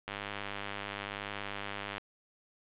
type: click train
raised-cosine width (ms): 0.3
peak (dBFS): -21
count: 193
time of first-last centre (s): 0.08-1.981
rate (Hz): 101
effects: resampled to 8000 Hz + 9-bit